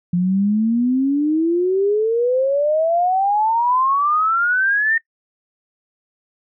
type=exponential sweep; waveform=sine; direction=up; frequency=173.2 to 1839 Hz; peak=-14 dBFS; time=0.13-4.98 s; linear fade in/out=5 ms; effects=noise-tail reverb RT60 0.1 s tail -21 dB re dry